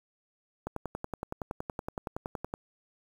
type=click train; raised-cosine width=1 ms; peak=-20 dBFS; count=21; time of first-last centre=0.67-2.539 s; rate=10.7 Hz; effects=8-bit